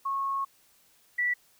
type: tone pair in turn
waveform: sine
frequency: 1095 / 1957.8 Hz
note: C#6 / B6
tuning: -22 / -16 cents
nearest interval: minor seventh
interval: 1006 cents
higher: second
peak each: -27 / -24 dBFS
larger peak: second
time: 0.05-0.45 / 1.18-1.34 s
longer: first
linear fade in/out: 10 ms
effects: white hiss -63 dBFS RMS until 1.59 s